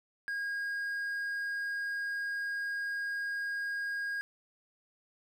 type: tone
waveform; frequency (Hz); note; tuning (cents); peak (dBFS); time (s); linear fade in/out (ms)
triangle; 1631; G#6; -32; -31; 0.28-4.21; 0
effects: none